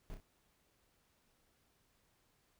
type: noise with echo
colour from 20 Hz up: brown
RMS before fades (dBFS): -45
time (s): 0.1-0.14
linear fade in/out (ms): 0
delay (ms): 30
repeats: 2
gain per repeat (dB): -6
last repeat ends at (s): 0.2
effects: pink hiss -75 dBFS RMS until 2.59 s